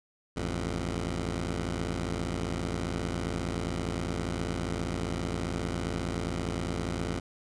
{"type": "tone pair together", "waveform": "10% pulse", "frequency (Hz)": [55, 87.31], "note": ["A1", "F2"], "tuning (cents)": [0, 0], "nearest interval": "minor sixth", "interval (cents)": 800, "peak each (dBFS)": -25, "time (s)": [0.36, 7.2], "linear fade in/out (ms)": 10, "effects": ["resampled to 22050 Hz"]}